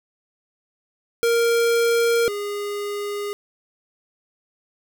square tone pair in turn, 466.2 / 409.7 Hz, A#4 / G#4, 0 / -24 cents, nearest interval major second, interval 224 cents, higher first, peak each -17 / -26 dBFS, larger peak first, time 1.23-2.28 / 2.28-3.33 s, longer neither, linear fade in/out 0 ms, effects none

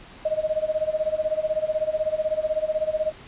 sine tone with tremolo, 622.3 Hz, D#5, in tune, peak -18 dBFS, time 0.25-3.12 s, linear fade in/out 5 ms, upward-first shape sine, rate 16 Hz, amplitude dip 90%, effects pink hiss -45 dBFS RMS until 3.27 s + resampled to 8000 Hz

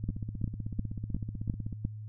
two click trains, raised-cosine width 5 ms, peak -24 / -18 dBFS, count 28 / 6, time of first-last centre 0.04-1.728 / 0.09-1.851 s, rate 16 / 2.84 Hz, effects added 107 Hz sine -39 dBFS peak until 2.08 s

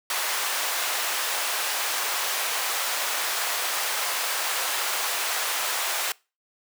pink high-pass noise, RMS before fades -27 dBFS, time 0.1-6.12 s, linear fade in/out 2 ms, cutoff 790 Hz, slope 12 dB/octave, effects noise-tail reverb RT60 0.3 s tail -24 dB re dry + high-pass 400 Hz 12 dB/octave

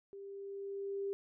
sine tone with level ramp, 396.3 Hz, G4, 19 cents sharp, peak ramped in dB -46 to -34 dBFS, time 0.13-1.13 s, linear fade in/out 0 ms, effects none

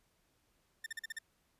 40% pulse tone bursts, 1800 Hz, A6, 39 cents sharp, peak -38 dBFS, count 6, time 0.84-1.188 s, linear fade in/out 5 ms, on 23 ms, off 42 ms, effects pink hiss -75 dBFS RMS until 1.59 s + resampled to 32000 Hz

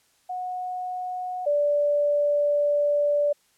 sine tone pair in turn, 731 / 583.2 Hz, F#5 / D5, -21 / -12 cents, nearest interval major third, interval 391 cents, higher first, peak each -28 / -19 dBFS, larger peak second, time 0.29-1.46 / 1.46-3.33 s, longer second, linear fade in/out 10 ms, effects white hiss -64 dBFS RMS until 3.57 s + low-pass 11000 Hz 12 dB/octave

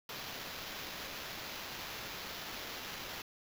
violet noise with sample-and-hold, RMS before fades -44 dBFS, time 0.09-3.22 s, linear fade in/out 2 ms, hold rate 8820 Hz, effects none

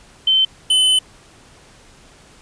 sine / square tone pair in turn, 3084 / 3033 Hz, G7 / F#7, -29 / +42 cents, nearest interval unison, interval 29 cents, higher first, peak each -11 / -12 dBFS, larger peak first, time 0.27-0.45 / 0.7-0.99 s, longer second, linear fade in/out 5 ms, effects pink hiss -47 dBFS RMS until 2.41 s + resampled to 22050 Hz

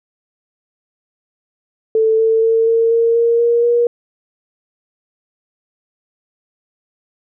sine tone with pitch steps, 442.4 / 447 / 451.7 / 456.4 / 461.2 / 466 / 470.9 / 475.8 Hz, A4 / A4 / A4 / A#4 / A#4 / A#4 / A#4 / A#4, +9 / +27 / +45 / -37 / -19 / -1 / +18 / +35 cents, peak -10 dBFS, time 1.95-3.87 s, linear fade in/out 2 ms, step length 240 ms, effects none

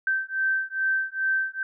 sine beating tone pair, 1553 / 1555.4 Hz, G6 / G6, -17 / -14 cents, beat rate 2.4 Hz, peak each -26 dBFS, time 0.07-1.63 s, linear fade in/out 2 ms, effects none

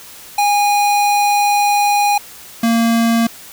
square tone pair in turn, 820 / 230.1 Hz, G#5 / A#3, -22 / -22 cents, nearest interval octave + minor seventh, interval 2200 cents, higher first, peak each -12 dBFS, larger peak neither, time 0.38-2.18 / 2.63-3.27 s, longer first, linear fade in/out 5 ms, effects white hiss -37 dBFS RMS until 3.52 s

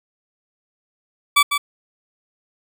20% pulse tone with echo, 1151 Hz, D6, 35 cents flat, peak -6 dBFS, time 1.36-1.43 s, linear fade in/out 10 ms, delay 150 ms, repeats 1, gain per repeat -7 dB, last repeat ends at 1.58 s, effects none

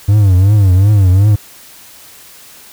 triangle tone with vibrato, 98 Hz, G2, in tune, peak -3 dBFS, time 0.08-1.36 s, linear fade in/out 10 ms, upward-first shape triangle, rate 2.7 Hz, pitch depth 170 cents each way, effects white hiss -38 dBFS RMS until 2.72 s

